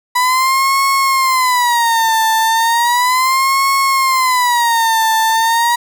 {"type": "tone with vibrato", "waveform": "35% pulse", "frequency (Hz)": 985, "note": "B5", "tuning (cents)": -5, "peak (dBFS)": -9, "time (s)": [0.15, 5.76], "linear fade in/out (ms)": 10, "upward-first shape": "sine", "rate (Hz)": 0.35, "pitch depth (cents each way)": 180, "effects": []}